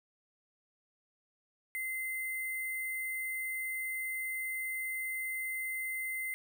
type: tone with sample-and-hold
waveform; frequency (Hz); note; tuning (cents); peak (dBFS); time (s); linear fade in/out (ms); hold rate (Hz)
sine; 2070; C7; -19; -34; 1.75-6.34; 0; 11025
effects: none